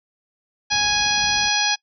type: harmonic tone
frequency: 830.6 Hz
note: G#5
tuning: in tune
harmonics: 1 / 2 / 3 / 4 / 5 / 6 / 7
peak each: -25 / -25 / -25 / -25 / -25 / -25 / -25 dBFS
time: 0.7-1.76 s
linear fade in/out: 20 ms
type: noise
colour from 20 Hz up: brown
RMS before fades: -35 dBFS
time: 0.71-1.49 s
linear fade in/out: 5 ms
effects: noise-tail reverb RT60 0.1 s tail -25 dB re dry + high-pass 60 Hz 12 dB/octave